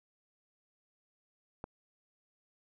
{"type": "click", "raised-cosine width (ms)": 1, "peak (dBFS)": -26, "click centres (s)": 1.641, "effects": []}